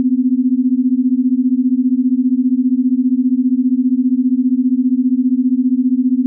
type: beating tone pair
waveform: sine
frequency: 246.9 / 261.9 Hz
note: B3 / C4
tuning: 0 / +2 cents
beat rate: 15 Hz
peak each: -14 dBFS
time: 0-6.26 s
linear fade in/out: 0 ms
effects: none